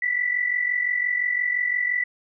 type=tone pair together; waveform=sine; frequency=1961.2 / 2007 Hz; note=B6 / B6; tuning=-13 / +27 cents; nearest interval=unison; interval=40 cents; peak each=-22 / -27 dBFS; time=0.02-2.04 s; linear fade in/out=5 ms; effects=none